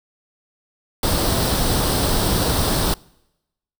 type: noise with comb filter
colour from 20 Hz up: pink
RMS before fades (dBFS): -19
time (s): 1.03-2.94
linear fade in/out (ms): 2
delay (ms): 0.22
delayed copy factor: +0.55
effects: noise-tail reverb RT60 0.9 s tail -25 dB re dry